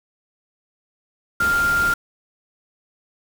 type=tone in noise; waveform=sine; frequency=1396.9 Hz; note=F6; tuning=in tune; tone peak=-16 dBFS; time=1.4-1.94 s; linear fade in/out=5 ms; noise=pink; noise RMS=-29 dBFS; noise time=1.4-1.94 s; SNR=+10 dB; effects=none